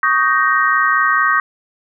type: chord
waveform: sine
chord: Eb dominant seventh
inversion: third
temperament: just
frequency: 1120.1 / 1244.5 / 1555.6 / 1866.8 Hz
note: Db6 / Eb6 / G6 / Bb6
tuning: +18 / 0 / -14 / +2 cents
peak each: -17 dBFS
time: 0.03-1.4 s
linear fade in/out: 2 ms
effects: none